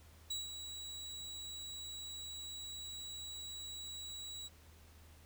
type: tone with ADSR envelope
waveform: 30% pulse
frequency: 3896 Hz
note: B7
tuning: 24 cents flat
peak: -34 dBFS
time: 0.3-4.49 s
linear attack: 8 ms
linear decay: 160 ms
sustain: -8 dB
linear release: 27 ms
effects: added 79 Hz sine -59 dBFS peak until 5.25 s + pink hiss -64 dBFS RMS until 5.25 s